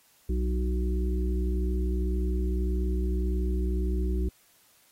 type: harmonic tone with a mistuned harmonic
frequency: 61.74 Hz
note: B1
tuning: in tune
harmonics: 1 / 3 / 5 / 6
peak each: -25 / -35 / -38 / -36 dBFS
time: 0.29-4.29 s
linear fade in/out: 5 ms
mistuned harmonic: 3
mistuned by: +42 cents
effects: white hiss -62 dBFS RMS until 4.91 s + AAC 48 kbps